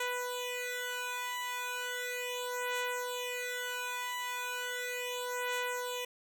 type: beating tone pair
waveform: 10% pulse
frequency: 493.9 / 494.26 Hz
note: B4 / B4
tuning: 0 / +1 cents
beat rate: 0.36 Hz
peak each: -30 / -29 dBFS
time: 0-6.05 s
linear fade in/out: 5 ms
effects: none